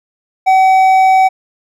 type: tone with hard clipping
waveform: triangle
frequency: 759 Hz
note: F#5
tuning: 44 cents sharp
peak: -7 dBFS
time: 0.46-1.29 s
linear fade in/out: 20 ms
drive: 9 dB
effects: none